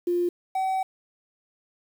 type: tone pair in turn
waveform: sine / triangle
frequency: 350.7 / 760.5 Hz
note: F4 / F#5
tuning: +7 / +47 cents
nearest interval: octave + minor second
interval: 1340 cents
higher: second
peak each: -21 dBFS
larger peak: neither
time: 0.07-0.29 / 0.55-0.83 s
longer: second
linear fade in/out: 5 ms
effects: 8-bit